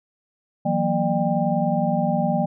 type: tone cluster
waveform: sine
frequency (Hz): 164 / 183.4 / 234.8 / 601 / 794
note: E3 / F#3 / A#3 / D5 / G5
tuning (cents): -9 / -15 / +13 / +40 / +22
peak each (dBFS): -25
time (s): 0.65-2.46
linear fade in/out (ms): 10
effects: none